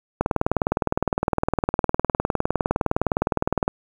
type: click train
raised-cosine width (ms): 1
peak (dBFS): -5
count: 69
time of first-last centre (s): 0.21-3.679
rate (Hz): 19.6
effects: 7-bit